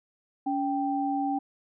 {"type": "tone pair together", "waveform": "sine", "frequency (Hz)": [281.9, 784], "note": ["C#4", "G5"], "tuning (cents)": [29, 0], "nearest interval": "octave + tritone", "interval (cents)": 1771, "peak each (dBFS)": -28, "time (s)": [0.46, 1.39], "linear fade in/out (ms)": 10, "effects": []}